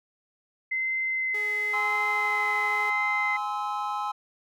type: tone with vibrato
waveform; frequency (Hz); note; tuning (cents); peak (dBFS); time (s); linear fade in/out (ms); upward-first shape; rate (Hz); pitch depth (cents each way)
sine; 2059; C7; -28; -25; 0.71-3.37; 10; sine; 0.95; 9
type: tone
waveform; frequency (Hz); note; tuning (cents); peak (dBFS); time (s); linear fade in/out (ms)
sawtooth; 421.6; G#4; +26; -35; 1.34-2.9; 5
type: chord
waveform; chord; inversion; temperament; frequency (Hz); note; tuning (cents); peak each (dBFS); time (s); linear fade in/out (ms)
triangle; Ab augmented; none; just; 830.6 / 1038.3 / 1297.8; Ab5 / C6 / E6; 0 / -14 / -27; -29 / -31 / -31; 1.73-4.12; 10
effects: none